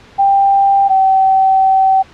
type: tone pair in turn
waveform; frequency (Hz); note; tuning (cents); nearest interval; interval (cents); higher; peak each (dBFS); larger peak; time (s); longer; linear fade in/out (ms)
sine; 790 / 767.1; G5 / G5; +13 / -38; minor second; 51; first; -7; neither; 0.18-0.89 / 0.89-2.03; second; 20
effects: pink hiss -41 dBFS RMS until 2.13 s + low-pass 4000 Hz 12 dB/octave